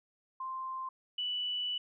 sine tone pair in turn, 1046.5 / 2965 Hz, C6 / F#7, 0 / +3 cents, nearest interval octave + tritone, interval 1803 cents, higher second, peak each -36 / -32 dBFS, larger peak second, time 0.4-0.89 / 1.18-1.78 s, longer second, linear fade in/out 5 ms, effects none

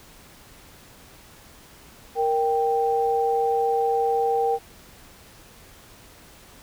sine tone pair together, 466.2 / 785 Hz, A#4 / G5, 0 / +2 cents, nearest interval major sixth, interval 902 cents, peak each -22 dBFS, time 2.15-4.59 s, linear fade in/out 50 ms, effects pink hiss -49 dBFS RMS until 6.62 s

